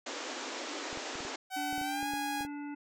pink band-pass noise, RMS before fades -40 dBFS, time 0.06-1.36 s, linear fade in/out 5 ms, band 250 to 7500 Hz, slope 96 dB/octave
clicks, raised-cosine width 2 ms, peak -33 dBFS, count 12, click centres 0.929 / 0.974 / 1.155 / 1.205 / 1.251 / 1.728 / 1.78 / 1.814 / 2.029 / 2.136 / 2.408 / 2.45 s
sawtooth tone with pitch glide, 757 to 825.5 Hz, F#5 to G#5, +39 to -11 cents, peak -30 dBFS, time 1.5-2.47 s, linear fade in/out 50 ms, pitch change +150 cents, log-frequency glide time 1.81-2.07 s
harmonic tone, 290 Hz, D4, 22 cents flat, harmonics 1 / 3 / 5 / 7 / 9, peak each -38 / -48 / -52 / -55 / -57 dBFS, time 1.56-2.75 s, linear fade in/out 10 ms
effects none

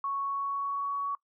sine tone with pitch glide, 1108.7 to 1124.2 Hz, C#6 to C#6, 0 to +24 cents, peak -29 dBFS, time 0.04-1.15 s, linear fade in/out 2 ms, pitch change +24 cents, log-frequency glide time 0.2-0.98 s, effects noise-tail reverb RT60 0.1 s tail -21 dB re dry

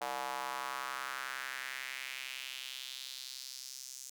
square tone with high-pass filter sweep, 65.5 Hz, C2, 2 cents sharp, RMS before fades -42 dBFS, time 0.01-4.1 s, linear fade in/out 5 ms, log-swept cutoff 740 to 6600 Hz, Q 2.5, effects none

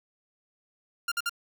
sawtooth tone bursts, 1396.9 Hz, F6, in tune, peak -23 dBFS, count 3, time 1.08-1.295 s, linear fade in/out 5 ms, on 37 ms, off 52 ms, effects none

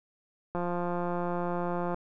click train, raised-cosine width 1 ms, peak -19 dBFS, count 245, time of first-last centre 0.55-1.944 s, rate 175 Hz, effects none

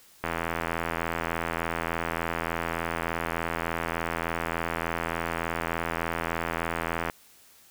click train, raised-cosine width 0.5 ms, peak -13 dBFS, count 573, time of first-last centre 0.24-7.099 s, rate 83.4 Hz, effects white hiss -56 dBFS RMS until 7.7 s

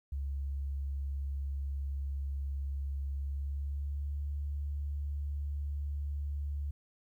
sine tone with pitch glide, 69.3 to 71.95 Hz, C#2 to D2, 0 to -35 cents, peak -33 dBFS, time 0.12-6.71 s, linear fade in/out 5 ms, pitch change +65 cents, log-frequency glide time 3.13-4.2 s, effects 12-bit

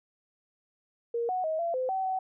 sine tone with pitch steps, 468.6 / 738 / 633 / 679 / 513 / 763 / 755 Hz, A#4 / F#5 / D#5 / F5 / C5 / G5 / F#5, +9 / -5 / +30 / -49 / -34 / -47 / +35 cents, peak -27 dBFS, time 1.14-2.19 s, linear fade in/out 5 ms, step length 150 ms, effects none

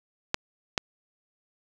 clicks, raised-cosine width 0.2 ms, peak -6 dBFS, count 2, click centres 0.344 / 0.778 s, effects none

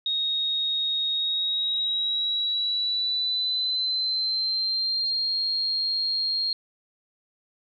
sine tone with pitch glide, 3750 to 4234 Hz, A#7 to C8, +10 to +20 cents, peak -23 dBFS, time 0.06-6.53 s, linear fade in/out 2 ms, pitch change +210 cents, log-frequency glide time 1.14-5.36 s, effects none

